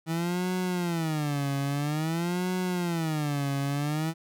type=tone with vibrato; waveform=30% pulse; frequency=159.8 Hz; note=D#3; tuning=47 cents sharp; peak=-24 dBFS; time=0.06-4.14 s; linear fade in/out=50 ms; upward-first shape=sine; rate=0.5 Hz; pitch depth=240 cents each way; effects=none